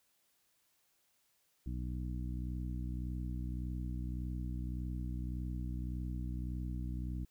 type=harmonic tone; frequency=61.74 Hz; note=B1; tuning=in tune; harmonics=1 / 2 / 3 / 4 / 5; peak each=-38 / -43 / -46 / -49 / -50 dBFS; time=1.66-7.25 s; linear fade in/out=5 ms; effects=white hiss -75 dBFS RMS until 7.3 s